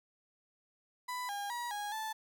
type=tone with pitch steps; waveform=35% pulse; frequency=995 / 810 / 960 / 825 / 876 Hz; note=B5 / G#5 / B5 / G#5 / A5; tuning=+13 / -43 / -49 / -12 / -8 cents; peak=-35 dBFS; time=1.08-2.13 s; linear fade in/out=10 ms; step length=210 ms; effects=none